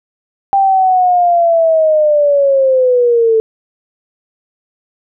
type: linear sweep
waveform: sine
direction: down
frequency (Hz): 791 to 440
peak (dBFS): -7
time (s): 0.53-3.4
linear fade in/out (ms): 0
effects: none